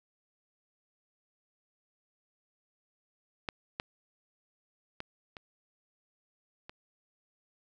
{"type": "clicks", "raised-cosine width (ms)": 0.3, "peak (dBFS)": [-17, -17, -22, -28, -28], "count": 5, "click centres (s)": [3.488, 3.799, 5.004, 5.368, 6.695], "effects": []}